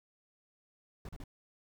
brown noise bursts, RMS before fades -44 dBFS, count 3, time 1.05-1.239 s, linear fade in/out 2 ms, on 39 ms, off 36 ms, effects none

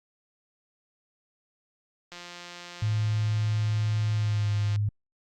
click train, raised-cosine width 0.2 ms, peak -25 dBFS, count 463, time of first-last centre 2.12-4.76 s, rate 175 Hz
sine tone with pitch glide, 107.7 to 103.73 Hz, A2 to G#2, -37 to -2 cents, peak -23 dBFS, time 2.82-4.89 s, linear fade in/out 5 ms, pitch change -65 cents, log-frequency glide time 4.15-4.5 s
effects Opus 48 kbps

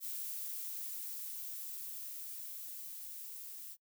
violet noise with level ramp, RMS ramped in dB -41 to -48 dBFS, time 0-3.77 s, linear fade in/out 50 ms, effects noise-tail reverb RT60 0.1 s tail -25 dB re dry

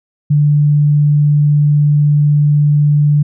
sine tone, 147.3 Hz, D3, 6 cents sharp, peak -7 dBFS, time 0.3-3.23 s, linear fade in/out 10 ms, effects none

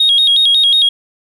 sine tone with vibrato, 3500 Hz, A7, 10 cents flat, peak -6 dBFS, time 0-0.89 s, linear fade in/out 5 ms, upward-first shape square, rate 5.5 Hz, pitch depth 110 cents each way, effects tanh soft clip ceiling -4 dBFS + 8-bit

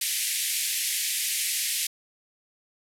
white band-pass noise, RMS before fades -28 dBFS, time 0.01-1.87 s, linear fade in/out 5 ms, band 1900 to 13000 Hz, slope 48 dB/octave, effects none

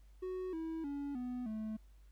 triangle tone with pitch steps, 370 / 324 / 283.7 / 248.4 / 217.5 Hz, F#4 / E4 / C#4 / B3 / A3, 0 / -30 / +40 / +10 / -20 cents, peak -36 dBFS, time 0.22-1.77 s, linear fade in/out 10 ms, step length 310 ms, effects added 50 Hz sine -57 dBFS peak until 2.11 s + pink hiss -75 dBFS RMS until 2.11 s

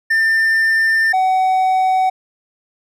triangle tone pair in turn, 1794 / 751.9 Hz, A6 / F#5, +33 / +28 cents, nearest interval octave + minor third, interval 1505 cents, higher first, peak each -10 dBFS, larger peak neither, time 0.1-1.13 / 1.13-2.1 s, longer first, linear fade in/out 10 ms, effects none

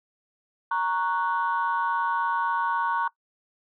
sine chord, F# major, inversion first, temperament equal, 932.3 / 1108.7 / 1480 Hz, A#5 / C#6 / F#6, 0 / 0 / 0 cents, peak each -25 / -27 / -29 dBFS, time 0.71-3.08 s, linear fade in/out 5 ms, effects noise-tail reverb RT60 0.1 s tail -21 dB re dry + tanh soft clip ceiling -15 dBFS

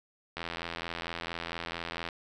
click train, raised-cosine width 0.3 ms, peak -19 dBFS, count 146, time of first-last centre 0.37-2.088 s, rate 84.4 Hz, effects none

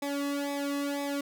sawtooth tone with flanger, 283.5 Hz, C#4, 39 cents sharp, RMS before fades -32 dBFS, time 0.02-1.21 s, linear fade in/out 5 ms, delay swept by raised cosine 0.67 to 1.34 ms, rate 2 Hz, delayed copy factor -0.95, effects none

